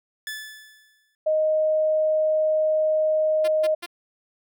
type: tone with exponential decay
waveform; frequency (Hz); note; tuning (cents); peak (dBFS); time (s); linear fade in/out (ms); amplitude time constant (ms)
sawtooth; 1735; A6; -25; -25; 0.27-1.15; 1; 190
type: tone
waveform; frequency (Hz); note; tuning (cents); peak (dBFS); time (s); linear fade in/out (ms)
sine; 622.3; D#5; 0; -18; 1.26-3.75; 10
type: tone bursts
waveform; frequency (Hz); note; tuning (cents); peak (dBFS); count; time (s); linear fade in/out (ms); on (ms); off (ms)
5% pulse; 346.4; F4; -14; -20; 3; 3.44-3.863; 10; 41; 150
effects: none